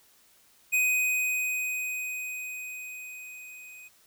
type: tone with level ramp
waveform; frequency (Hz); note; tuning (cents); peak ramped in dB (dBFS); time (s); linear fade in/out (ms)
square; 2500; D#7; +8; -22 to -46; 0.72-3.89; 20
effects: white hiss -61 dBFS RMS until 4.06 s